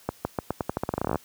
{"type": "accelerating click train", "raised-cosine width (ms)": 1, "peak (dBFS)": -11, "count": 19, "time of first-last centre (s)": [0.09, 1.157], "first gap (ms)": 160, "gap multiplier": 0.86, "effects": ["white hiss -54 dBFS RMS until 1.24 s", "high-pass 60 Hz 12 dB/octave"]}